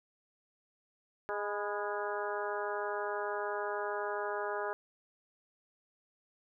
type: harmonic tone with a mistuned harmonic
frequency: 206.5 Hz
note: G#3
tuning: 10 cents flat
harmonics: 2 / 3 / 4 / 5 / 6 / 7 / 8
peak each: -38 / -40 / -41 / -42 / -43 / -43 / -44 dBFS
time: 1.29-4.73 s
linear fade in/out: 0 ms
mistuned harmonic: 5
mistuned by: -56 cents
effects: none

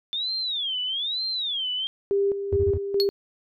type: tone with vibrato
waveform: sine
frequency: 3520 Hz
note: A7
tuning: in tune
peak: -25 dBFS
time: 0.13-1.87 s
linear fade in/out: 0 ms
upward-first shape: sine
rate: 1.1 Hz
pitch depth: 290 cents each way
type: tone with tremolo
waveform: sine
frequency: 398.4 Hz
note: G4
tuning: 28 cents sharp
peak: -19 dBFS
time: 2.11-3.09 s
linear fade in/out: 0 ms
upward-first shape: square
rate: 2.4 Hz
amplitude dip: 60%
type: tone bursts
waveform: triangle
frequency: 86.8 Hz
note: F2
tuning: 10 cents flat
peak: -21 dBFS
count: 4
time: 2.52-2.781 s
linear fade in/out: 10 ms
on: 48 ms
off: 23 ms
type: tone with exponential decay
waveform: triangle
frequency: 4347 Hz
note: C#8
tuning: 35 cents flat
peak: -17 dBFS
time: 3-3.1 s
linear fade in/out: 0 ms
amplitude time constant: 21 ms
effects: none

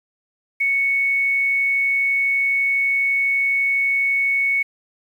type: tone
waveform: sine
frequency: 2217 Hz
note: C#7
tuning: in tune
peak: -16 dBFS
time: 0.6-4.63 s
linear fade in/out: 10 ms
effects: 8-bit

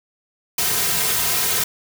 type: noise with comb filter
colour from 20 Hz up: white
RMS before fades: -20 dBFS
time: 0.58-1.64 s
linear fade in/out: 5 ms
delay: 3.5 ms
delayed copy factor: -1
effects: none

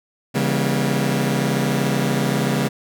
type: chord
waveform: sawtooth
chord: C# diminished seventh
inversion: none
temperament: just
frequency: 138.59 / 166.31 / 199.57 / 239.5 Hz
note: C#3 / E3 / G3 / Bb3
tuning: 0 / +16 / +31 / +47 cents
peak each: -18 / -22 / -19 / -20 dBFS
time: 0.34-2.69 s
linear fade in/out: 20 ms
effects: none

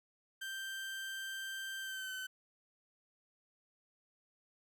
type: tone with pitch glide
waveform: 30% pulse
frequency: 1568 to 1525.1 Hz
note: G6 to G6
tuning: 0 to -48 cents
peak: -38 dBFS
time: 0.41-2.27 s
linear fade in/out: 10 ms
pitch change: -48 cents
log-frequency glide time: 1.8-2.12 s
effects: none

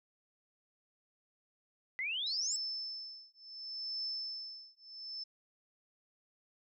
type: exponential sweep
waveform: sine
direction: up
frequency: 1975.5 to 7902 Hz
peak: -34 dBFS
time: 1.99-2.56 s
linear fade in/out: 0 ms
type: tone with tremolo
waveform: sine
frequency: 5274 Hz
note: E8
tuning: in tune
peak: -35 dBFS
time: 2.26-5.24 s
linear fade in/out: 10 ms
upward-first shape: triangle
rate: 0.7 Hz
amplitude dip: 100%
effects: none

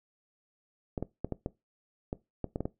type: clicks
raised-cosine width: 2 ms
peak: -19 dBFS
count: 10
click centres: 0.978 / 1.026 / 1.246 / 1.323 / 1.461 / 2.129 / 2.443 / 2.559 / 2.606 / 2.655 s
effects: noise-tail reverb RT60 0.2 s tail -19 dB re dry

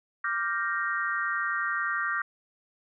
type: chord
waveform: sine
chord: G minor seventh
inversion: second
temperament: equal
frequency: 1174.7 / 1396.9 / 1568 / 1864.7 Hz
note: D6 / F6 / G6 / Bb6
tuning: 0 / 0 / 0 / 0 cents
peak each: -32 dBFS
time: 0.24-2.22 s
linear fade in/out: 5 ms
effects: none

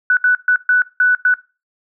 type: tone bursts at uneven times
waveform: sine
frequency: 1487 Hz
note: F#6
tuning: 8 cents sharp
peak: -9 dBFS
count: 6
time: 0.1-0.17 / 0.24-0.35 / 0.48-0.56 / 0.69-0.82 / 1-1.15 / 1.25-1.34 s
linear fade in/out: 2 ms
effects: noise-tail reverb RT60 0.3 s tail -21 dB re dry

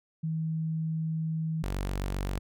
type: tone pair in turn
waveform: sine / sawtooth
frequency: 160 / 47.57 Hz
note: D#3 / F#1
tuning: +49 / +49 cents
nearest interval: octave + major sixth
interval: 2100 cents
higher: first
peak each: -28 / -26 dBFS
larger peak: second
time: 0.23-1.63 / 1.63-2.39 s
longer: first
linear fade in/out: 10 ms
effects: none

